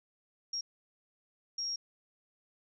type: tone bursts at uneven times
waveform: sine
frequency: 5588 Hz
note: F8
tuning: in tune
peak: -33 dBFS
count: 2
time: 0.53-0.61 / 1.58-1.76 s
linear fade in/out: 5 ms
effects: none